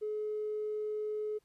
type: tone with tanh clipping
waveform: triangle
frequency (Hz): 425.5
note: G#4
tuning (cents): +42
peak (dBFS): -33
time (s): 0.01-1.39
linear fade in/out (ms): 20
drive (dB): 4
effects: pink hiss -75 dBFS RMS until 1.44 s + resampled to 32000 Hz